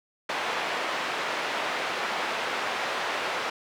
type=band-pass noise; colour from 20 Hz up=pink; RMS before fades=-30 dBFS; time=0.29-3.5 s; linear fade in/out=5 ms; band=590 to 2900 Hz; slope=12 dB/octave; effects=none